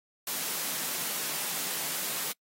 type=high-pass noise; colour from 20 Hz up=white; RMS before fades=-33 dBFS; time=0.27-2.32 s; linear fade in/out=2 ms; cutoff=140 Hz; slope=96 dB/octave; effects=noise-tail reverb RT60 0.1 s tail -26 dB re dry + AAC 48 kbps